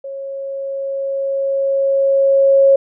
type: tone with level ramp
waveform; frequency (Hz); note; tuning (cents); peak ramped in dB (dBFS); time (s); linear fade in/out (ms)
sine; 547; C#5; -23; -25 to -6; 0.04-2.76; 5
effects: none